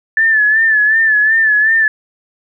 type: tone with vibrato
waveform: sine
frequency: 1748 Hz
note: A6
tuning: 12 cents flat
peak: -8 dBFS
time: 0.17-1.88 s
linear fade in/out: 2 ms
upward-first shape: sine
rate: 2.7 Hz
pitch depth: 60 cents each way
effects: none